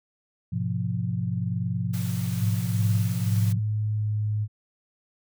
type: chord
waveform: sine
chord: F diminished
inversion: first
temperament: just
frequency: 104.77 / 125.72 / 174.61 Hz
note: Ab2 / Cb3 / F3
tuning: +16 / +31 / 0 cents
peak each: -29 / -29 / -29 dBFS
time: 0.52-3.59 s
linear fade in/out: 10 ms
type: noise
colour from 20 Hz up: white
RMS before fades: -41 dBFS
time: 1.93-3.53 s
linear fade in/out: 10 ms
type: tone with pitch glide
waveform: sine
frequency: 106.7 to 106.02 Hz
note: G#2 to G#2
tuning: +47 to +36 cents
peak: -23 dBFS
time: 2.4-4.48 s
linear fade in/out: 50 ms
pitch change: -11 cents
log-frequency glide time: 3.96-4.06 s
effects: none